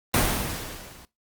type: noise with level ramp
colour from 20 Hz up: pink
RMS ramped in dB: -19 to -49 dBFS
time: 0.14-1.05 s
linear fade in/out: 0 ms
effects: noise-tail reverb RT60 0.2 s tail -19 dB re dry + Opus 32 kbps